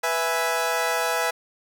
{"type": "chord", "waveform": "20% pulse", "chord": "E major", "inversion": "second", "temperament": "equal", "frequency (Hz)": [493.9, 659.3, 830.6], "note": ["B4", "E5", "G#5"], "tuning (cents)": [0, 0, 0], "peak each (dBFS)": [-22, -21, -22], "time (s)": [0.03, 1.31], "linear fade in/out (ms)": 10, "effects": []}